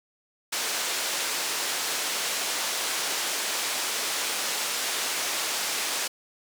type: band-pass noise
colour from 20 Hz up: white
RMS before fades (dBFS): -29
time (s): 0.52-6.08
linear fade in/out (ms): 10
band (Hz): 360 to 7600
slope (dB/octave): 12
effects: none